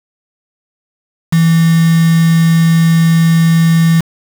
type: tone with quantisation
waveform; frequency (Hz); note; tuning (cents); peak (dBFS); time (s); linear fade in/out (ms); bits
sine; 164.81; E3; 0; -6; 1.32-4.01; 10; 3
effects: none